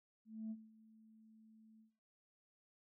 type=tone with ADSR envelope; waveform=sine; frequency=220 Hz; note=A3; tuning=in tune; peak=-40 dBFS; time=0.25-1.91 s; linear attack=260 ms; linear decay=50 ms; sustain=-23 dB; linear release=110 ms; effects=noise-tail reverb RT60 0.9 s tail -22 dB re dry + tanh soft clip ceiling -38 dBFS